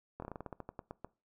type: slowing click train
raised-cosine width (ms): 1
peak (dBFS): -28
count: 14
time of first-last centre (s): 0.2-1.046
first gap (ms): 23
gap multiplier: 1.16
effects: noise-tail reverb RT60 0.3 s tail -21 dB re dry